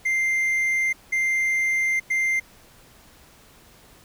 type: tone bursts at uneven times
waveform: triangle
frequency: 2093 Hz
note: C7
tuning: in tune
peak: -18 dBFS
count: 3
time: 0.05-0.93 / 1.12-2 / 2.1-2.4 s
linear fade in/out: 10 ms
effects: pink hiss -52 dBFS RMS until 4.04 s